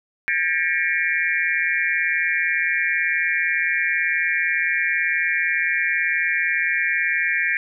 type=tone cluster; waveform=sine; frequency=1610 / 1774 / 1912 / 2183 / 2362 Hz; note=G6 / A6 / A#6 / C#7 / D7; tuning=+46 / +14 / +43 / -27 / +9 cents; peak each=-25 dBFS; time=0.28-7.57 s; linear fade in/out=0 ms; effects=none